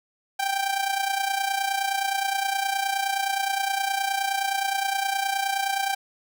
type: tone with amplitude modulation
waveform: sawtooth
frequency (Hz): 785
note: G5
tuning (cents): +2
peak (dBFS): -17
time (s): 0.39-5.95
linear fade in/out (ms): 10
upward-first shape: sine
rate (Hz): 29.6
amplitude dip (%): 65
effects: none